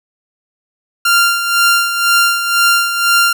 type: tone with tremolo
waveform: sawtooth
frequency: 1390 Hz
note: F6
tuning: 9 cents flat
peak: -4 dBFS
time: 1.05-3.33 s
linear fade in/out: 5 ms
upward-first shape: sine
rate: 2 Hz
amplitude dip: 60%
effects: none